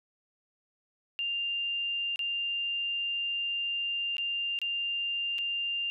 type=tone with dropouts; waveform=sine; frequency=2794 Hz; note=F7; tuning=in tune; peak=-29 dBFS; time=1.19-5.9 s; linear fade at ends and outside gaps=0 ms; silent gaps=2.159-2.192 / 4.168-4.182 / 4.589-4.616 / 5.383-5.387 s; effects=none